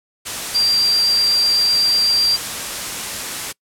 sine tone in noise, 4727 Hz, D8, 10 cents sharp, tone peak -13 dBFS, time 0.54-2.37 s, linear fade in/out 20 ms, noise white, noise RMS -25 dBFS, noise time 0.25-3.53 s, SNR +9 dB, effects noise-tail reverb RT60 0.1 s tail -25 dB re dry + low-pass 11000 Hz 12 dB/octave

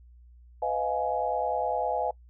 sine chord, F half-diminished seventh, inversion second, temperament just, 502.9 / 628.6 / 698.5 / 838.1 Hz, Cb5 / Eb5 / F5 / Ab5, +31 / +18 / 0 / +16 cents, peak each -32 / -32 / -31 / -30 dBFS, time 0.62-2.11 s, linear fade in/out 5 ms, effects noise-tail reverb RT60 0.1 s tail -23 dB re dry + added 60 Hz sine -50 dBFS peak until 2.29 s

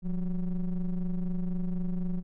triangle ring-modulated tone, 95.1 Hz, F#2, 48 cents sharp, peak -22 dBFS, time 0.02-2.23 s, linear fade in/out 50 ms, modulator 83.1 Hz, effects none

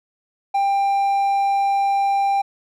triangle tone, 793 Hz, G5, 20 cents sharp, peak -14 dBFS, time 0.54-2.42 s, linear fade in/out 10 ms, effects none

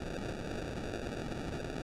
violet noise with sample-and-hold, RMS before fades -39 dBFS, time 0-1.82 s, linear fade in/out 10 ms, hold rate 1050 Hz, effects low-pass 7000 Hz 12 dB/octave

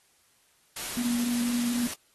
white noise, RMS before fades -35 dBFS, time 0.76-1.94 s, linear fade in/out 5 ms
sine tone with vibrato, 240 Hz, B3, 49 cents flat, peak -26 dBFS, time 0.97-1.87 s, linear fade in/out 0 ms, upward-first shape sine, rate 4 Hz, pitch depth 10 cents each way
effects white hiss -65 dBFS RMS until 2.14 s + AAC 32 kbps

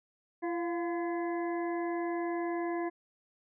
harmonic tone with a mistuned harmonic, 340 Hz, F4, 46 cents flat, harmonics 1 / 2 / 3 / 5 / 6, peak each -32 / -38 / -42 / -46 / -48 dBFS, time 0.42-2.9 s, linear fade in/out 20 ms, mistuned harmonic 2, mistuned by +50 cents, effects none

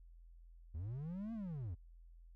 triangle linear two-way sweep, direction up then down, 70.8 to 233.1 to 75.3 Hz, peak -39 dBFS, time 0.74-1.75 s, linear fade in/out 10 ms, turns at 1.33 s, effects noise-tail reverb RT60 0.1 s tail -22 dB re dry + added 42 Hz sine -56 dBFS peak until 2.35 s

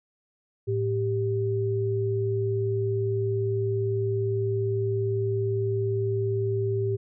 sine tone pair together, 110 / 392.4 Hz, A2 / G4, 0 / +2 cents, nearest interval octave + minor seventh, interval 2202 cents, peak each -26 dBFS, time 0.67-6.97 s, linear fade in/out 20 ms, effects none

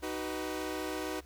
sawtooth chord, B major, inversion first, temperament equal with one note detuned, 311.1 / 377.8 / 493.9 Hz, D#4 / F#4 / B4, 0 / +36 / 0 cents, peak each -34 / -35 / -37 dBFS, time 0.02-1.21 s, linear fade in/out 20 ms, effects added 67 Hz sine -52 dBFS peak until 1.25 s + pink hiss -62 dBFS RMS until 1.25 s

